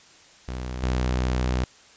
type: tone pair in turn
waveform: sawtooth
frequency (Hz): 62.7 / 62.7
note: B1 / B1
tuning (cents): +27 / +27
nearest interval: unison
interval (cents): 0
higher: neither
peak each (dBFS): -26 / -18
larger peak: second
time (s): 0.48-0.83 / 0.83-1.64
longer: second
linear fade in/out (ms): 0
effects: white hiss -52 dBFS RMS until 1.96 s + resampled to 16000 Hz